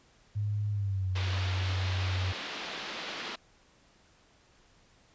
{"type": "tone with pitch glide", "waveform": "sine", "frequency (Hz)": [103.83, 93.04], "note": ["G#2", "F#2"], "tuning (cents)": [0, 10], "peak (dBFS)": -28, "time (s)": [0.35, 2.33], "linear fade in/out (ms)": 20, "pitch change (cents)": -190, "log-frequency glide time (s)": [0.7, 1.1]}
{"type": "band-pass noise", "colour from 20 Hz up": "white", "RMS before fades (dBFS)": -39, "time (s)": [1.15, 3.36], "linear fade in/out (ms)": 10, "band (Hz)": [180, 4100], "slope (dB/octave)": 24}
{"effects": ["pink hiss -63 dBFS RMS until 5.14 s", "resampled to 16000 Hz"]}